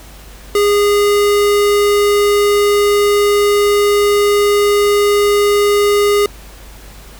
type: tone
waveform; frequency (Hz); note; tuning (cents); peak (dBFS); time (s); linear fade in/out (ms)
square; 410; G#4; -22; -10; 0.55-6.26; 2
effects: added 50 Hz sine -35 dBFS peak until 7.19 s + pink hiss -39 dBFS RMS until 7.19 s